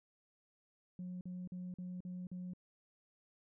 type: tone bursts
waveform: sine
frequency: 180.8 Hz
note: F#3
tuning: 40 cents flat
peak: -40 dBFS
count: 6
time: 0.99-2.535 s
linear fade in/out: 2 ms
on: 220 ms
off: 45 ms
effects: tanh soft clip ceiling -39 dBFS